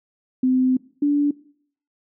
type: tone pair in turn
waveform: sine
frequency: 256.9 / 289.6 Hz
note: C4 / D4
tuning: -32 / -24 cents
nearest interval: major second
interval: 208 cents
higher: second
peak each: -15 dBFS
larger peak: neither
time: 0.43-0.77 / 1.02-1.31 s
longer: first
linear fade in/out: 5 ms
effects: noise-tail reverb RT60 0.6 s tail -21 dB re dry